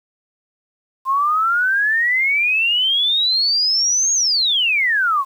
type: exponential two-way sweep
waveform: sine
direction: up then down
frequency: 1046.5 to 6645 to 1046.5 Hz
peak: -14 dBFS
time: 1.05-5.25 s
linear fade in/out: 50 ms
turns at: 4.13 s
effects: 8-bit